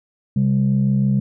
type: tone pair together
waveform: sine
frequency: 133.35 / 199.8 Hz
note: C3 / G3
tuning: +33 / +33 cents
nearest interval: perfect fifth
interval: 700 cents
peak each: -16 dBFS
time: 0.36-1.2 s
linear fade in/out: 5 ms
effects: tanh soft clip ceiling -9 dBFS